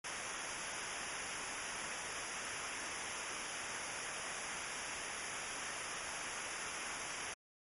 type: noise with comb filter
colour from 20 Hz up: pink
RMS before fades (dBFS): -43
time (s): 0.04-7.34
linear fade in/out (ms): 5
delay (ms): 0.24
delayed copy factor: -0.9
effects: MP3 48 kbps